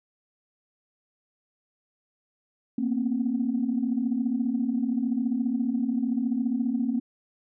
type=tone cluster; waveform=sine; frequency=231.3 / 245.4 / 266.3 Hz; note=A#3 / B3 / C4; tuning=-13 / -11 / +31 cents; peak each=-26 / -31 / -27 dBFS; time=2.78-7 s; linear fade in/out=5 ms; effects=tanh soft clip ceiling -15 dBFS